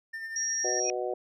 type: tone with tremolo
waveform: triangle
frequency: 1803 Hz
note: A6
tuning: 42 cents sharp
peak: -32 dBFS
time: 0.13-0.8 s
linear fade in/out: 10 ms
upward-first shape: sine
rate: 11 Hz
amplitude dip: 40%
type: tone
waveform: sine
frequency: 5660 Hz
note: F8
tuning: 22 cents sharp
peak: -28 dBFS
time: 0.36-0.9 s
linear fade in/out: 2 ms
type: harmonic tone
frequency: 123.47 Hz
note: B2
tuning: in tune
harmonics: 3 / 4 / 5 / 6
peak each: -33 / -34 / -35 / -36 dBFS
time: 0.64-1.14 s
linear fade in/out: 5 ms
type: tone with exponential growth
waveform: sine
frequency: 2489 Hz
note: D#7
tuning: in tune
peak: -30 dBFS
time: 0.81-0.9 s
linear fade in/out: 0 ms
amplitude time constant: 19 ms
effects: none